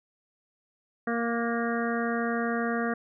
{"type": "harmonic tone with a mistuned harmonic", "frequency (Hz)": 233.1, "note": "A#3", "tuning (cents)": 0, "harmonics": [1, 2, 3, 5, 6, 7, 8], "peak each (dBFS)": [-29, -32, -34, -36, -37, -37, -38], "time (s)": [1.07, 2.94], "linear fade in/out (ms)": 5, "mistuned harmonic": 6, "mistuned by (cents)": 28, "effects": []}